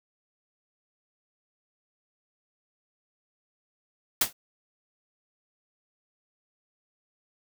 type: noise with exponential decay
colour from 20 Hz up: white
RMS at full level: -17 dBFS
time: 4.21-4.33 s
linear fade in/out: 5 ms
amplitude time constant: 24 ms
effects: none